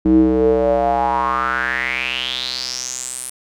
square tone with band-pass filter sweep, 63.5 Hz, B1, 49 cents sharp, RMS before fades -18 dBFS, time 0.05-3.3 s, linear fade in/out 5 ms, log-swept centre 280 to 10000 Hz, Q 6.6, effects none

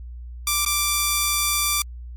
5% pulse tone with dropouts, 1174.7 Hz, D6, in tune, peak -7 dBFS, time 0.47-1.82 s, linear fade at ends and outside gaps 2 ms, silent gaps 0.65-0.661 s, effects added 60 Hz sine -33 dBFS peak until 2.16 s + MP3 64 kbps

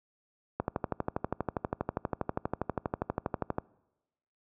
click train, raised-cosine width 1 ms, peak -15 dBFS, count 38, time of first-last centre 0.6-3.584 s, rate 12.4 Hz, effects noise-tail reverb RT60 1.0 s tail -25 dB re dry + high-pass 60 Hz 12 dB/octave

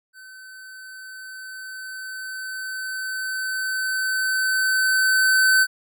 square tone with level ramp, 1527 Hz, G6, 46 cents flat, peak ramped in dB -42 to -14 dBFS, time 0.13-5.67 s, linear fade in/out 50 ms, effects none

